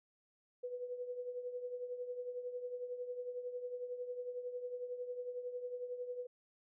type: tone with tremolo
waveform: sine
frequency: 493.9 Hz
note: B4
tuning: in tune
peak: -37 dBFS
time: 0.63-6.27 s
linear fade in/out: 10 ms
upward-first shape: triangle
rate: 11 Hz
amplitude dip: 70%
effects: none